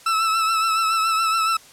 40% pulse tone with vibrato, 1318.5 Hz, E6, in tune, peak -17 dBFS, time 0.06-1.57 s, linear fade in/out 5 ms, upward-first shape triangle, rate 7.1 Hz, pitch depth 42 cents each way, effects white hiss -47 dBFS RMS until 1.72 s + low-pass 10000 Hz 12 dB/octave

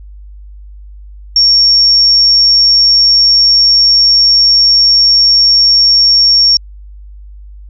sine tone, 5510 Hz, F8, 24 cents flat, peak -4 dBFS, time 1.36-6.57 s, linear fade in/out 2 ms, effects added 50 Hz sine -29 dBFS peak until 7.69 s

